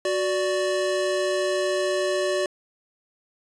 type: tone pair together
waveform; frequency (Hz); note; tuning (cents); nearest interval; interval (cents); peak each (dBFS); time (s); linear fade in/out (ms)
square; 370 / 585.5; F#4 / D5; 0 / -5; minor sixth; 795; -26 / -25; 0.05-2.46; 2
effects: resampled to 22050 Hz